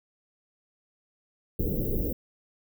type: band-stop noise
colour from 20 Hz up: pink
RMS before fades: -28 dBFS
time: 1.59-2.13 s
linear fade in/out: 5 ms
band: 510 to 15000 Hz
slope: 48 dB/octave
effects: none